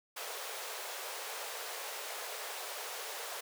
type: high-pass noise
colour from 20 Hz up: pink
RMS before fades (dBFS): -42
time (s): 0.16-3.41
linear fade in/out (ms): 10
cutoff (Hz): 430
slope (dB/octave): 48
effects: none